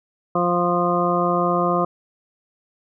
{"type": "harmonic tone", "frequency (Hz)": 175.4, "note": "F3", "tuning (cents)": 8, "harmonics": [1, 2, 3, 4, 6, 7], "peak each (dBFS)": [-24, -24, -24, -24, -24, -24], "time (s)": [0.35, 1.85], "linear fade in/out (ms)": 5, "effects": []}